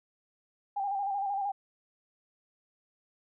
sine tone with vibrato, 796 Hz, G5, 26 cents sharp, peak -29 dBFS, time 0.76-1.52 s, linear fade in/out 10 ms, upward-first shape square, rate 13 Hz, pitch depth 41 cents each way, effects none

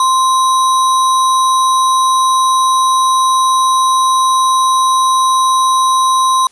sine tone with sample-and-hold, 1046.5 Hz, C6, in tune, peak -8 dBFS, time 0-6.47 s, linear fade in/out 2 ms, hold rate 4900 Hz, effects white hiss -50 dBFS RMS until 6.51 s + resampled to 24000 Hz

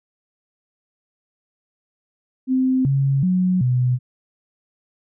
sine tone with pitch steps, 259.3 / 137.1 / 183.4 / 125.3 Hz, C4 / C#3 / F#3 / B2, -15 / -19 / -15 / +25 cents, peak -15 dBFS, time 2.47-3.99 s, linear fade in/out 50 ms, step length 380 ms, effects none

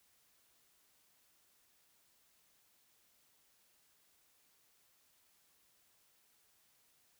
silence, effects white hiss -72 dBFS RMS until 7.19 s

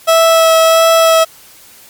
30% pulse tone with vibrato, 653 Hz, E5, 17 cents flat, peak -3 dBFS, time 0.07-1.25 s, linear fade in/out 20 ms, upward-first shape sine, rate 1.5 Hz, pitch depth 11 cents each way, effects white hiss -40 dBFS RMS until 1.89 s + MP3 96 kbps

